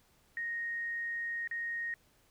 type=tone with dropouts; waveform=sine; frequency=1864.7 Hz; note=A#6; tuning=in tune; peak=-34 dBFS; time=0.37-1.94 s; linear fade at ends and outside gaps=1 ms; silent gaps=1.475-1.512 s; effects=pink hiss -68 dBFS RMS until 2.3 s